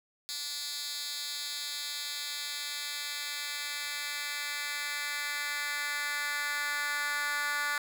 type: tone with high-pass filter sweep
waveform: 10% pulse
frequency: 290.9 Hz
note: D4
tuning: 16 cents flat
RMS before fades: -35 dBFS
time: 0.29-7.78 s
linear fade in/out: 0 ms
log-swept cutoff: 4200 to 1500 Hz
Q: 1.8
effects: 10-bit